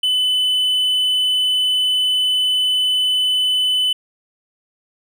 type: tone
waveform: triangle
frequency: 3010 Hz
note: F#7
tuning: 29 cents sharp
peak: -13 dBFS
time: 0.03-3.93 s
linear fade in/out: 5 ms
effects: none